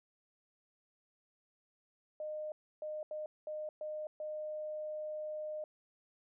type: tone bursts at uneven times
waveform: sine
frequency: 612 Hz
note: D#5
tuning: 29 cents flat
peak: -38 dBFS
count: 6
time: 2.2-2.52 / 2.82-3.03 / 3.11-3.26 / 3.47-3.69 / 3.81-4.07 / 4.2-5.64 s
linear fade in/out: 2 ms
effects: none